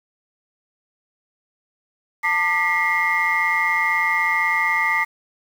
sine tone cluster, 894 / 1194 / 1945 / 2121 Hz, A5 / D6 / B6 / C7, +27 / +28 / -27 / +23 cents, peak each -24 / -24 / -21 / -20 dBFS, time 2.23-5.05 s, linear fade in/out 20 ms, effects tanh soft clip ceiling -9 dBFS + 7-bit

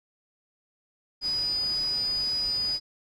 sine tone in noise, 4949 Hz, D#8, 10 cents flat, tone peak -25 dBFS, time 1.21-2.8 s, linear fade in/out 50 ms, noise pink, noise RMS -43 dBFS, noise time 1.21-2.8 s, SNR +15 dB, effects low-pass 11000 Hz 12 dB/octave

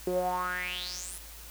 sawtooth tone with band-pass filter sweep, 180.4 Hz, F#3, 44 cents flat, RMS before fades -33 dBFS, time 0.07-1.18 s, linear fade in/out 0 ms, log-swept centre 400 to 11000 Hz, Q 7.2, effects added 54 Hz sine -48 dBFS peak until 1.5 s + white hiss -48 dBFS RMS until 1.5 s

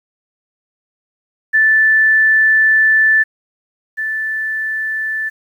sine tone pair in turn, 1757 / 1757 Hz, A6 / A6, -3 / -3 cents, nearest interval unison, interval 0 cents, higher neither, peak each -8 / -17 dBFS, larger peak first, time 1.53-3.24 / 3.97-5.3 s, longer first, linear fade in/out 20 ms, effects 8-bit

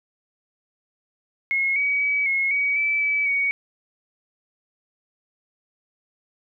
sine tone with pitch steps, 2167 / 2265 / 2278 / 2169 / 2261 / 2313 / 2297 / 2242 Hz, C#7 / C#7 / C#7 / C#7 / C#7 / D7 / D7 / C#7, -40 / +37 / +47 / -38 / +34 / -27 / -39 / +19 cents, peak -19 dBFS, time 1.51-3.51 s, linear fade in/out 0 ms, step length 250 ms, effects none

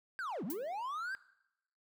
triangle linear two-way sweep, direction down then up, 1622 to 157.3 to 1622 Hz, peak -35 dBFS, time 0.19-1.15 s, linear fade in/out 0 ms, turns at 0.44 s
violet noise with exponential decay, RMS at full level -37 dBFS, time 0.5-0.62 s, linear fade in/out 2 ms, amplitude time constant 24 ms
effects noise-tail reverb RT60 0.8 s tail -19 dB re dry

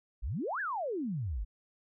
sine exponential two-way sweep, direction up then down, 43.65 to 1760 to 43.65 Hz, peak -32 dBFS, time 0.22-1.45 s, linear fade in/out 20 ms, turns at 0.6 s, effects none

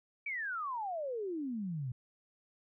sine exponential sweep, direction down, 2349 to 118.7 Hz, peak -35 dBFS, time 0.26-1.92 s, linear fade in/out 5 ms, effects none

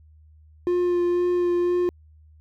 triangle tone with vibrato, 352.9 Hz, F4, 18 cents sharp, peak -17 dBFS, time 0.67-1.89 s, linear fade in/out 0 ms, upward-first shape sine, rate 2 Hz, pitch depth 13 cents each way, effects added 77 Hz sine -49 dBFS peak until 2.4 s

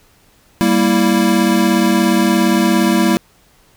square chord, E diminished, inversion first, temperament equal, 196 / 233.1 / 329.6 Hz, G3 / Bb3 / E4, 0 / 0 / 0 cents, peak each -16 dBFS, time 0.61-3.17 s, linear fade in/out 0 ms, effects pink hiss -52 dBFS RMS until 3.76 s

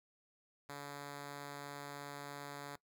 5% pulse tone, 143 Hz, D3, 46 cents flat, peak -34 dBFS, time 0.69-2.76 s, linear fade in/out 5 ms, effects noise-tail reverb RT60 0.1 s tail -20 dB re dry

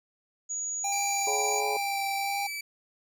sine tone, 6790 Hz, G#8, 37 cents sharp, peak -30 dBFS, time 0.49-1.61 s, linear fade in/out 20 ms
square tone with vibrato, 796 Hz, G5, 26 cents sharp, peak -30 dBFS, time 0.84-2.47 s, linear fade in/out 5 ms, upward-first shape sine, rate 1.4 Hz, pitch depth 17 cents each way
sawtooth tone with pitch glide, 2349 to 2309 Hz, D7 to D7, 0 to -30 cents, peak -30 dBFS, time 0.92-2.61 s, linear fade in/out 5 ms, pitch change -30 cents, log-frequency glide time 1.36-2.48 s
harmonic tone, 141.4 Hz, C#3, 35 cents sharp, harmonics 3 / 4 / 5 / 6 / 7, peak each -32 / -38 / -38 / -38 / -39 dBFS, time 1.27-1.77 s, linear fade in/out 2 ms
effects none

